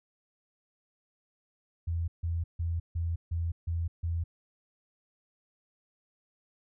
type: tone bursts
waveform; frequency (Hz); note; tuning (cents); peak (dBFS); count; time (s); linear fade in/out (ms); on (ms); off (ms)
sine; 84; E2; +33; -28; 7; 1.87-4.24; 10; 210; 150
effects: none